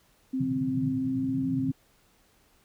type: tone with pitch glide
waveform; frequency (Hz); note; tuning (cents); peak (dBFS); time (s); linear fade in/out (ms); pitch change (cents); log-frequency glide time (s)
sine; 261.6 to 265.1; C4 to C4; 0 to +23; -26; 0.33-1.72; 10; +23; 0.95-1.27
type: band-pass noise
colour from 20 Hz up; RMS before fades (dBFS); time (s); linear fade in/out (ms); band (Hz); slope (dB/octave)
white; -34; 0.39-1.71; 5; 120 to 160; 48
effects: pink hiss -64 dBFS RMS until 2.64 s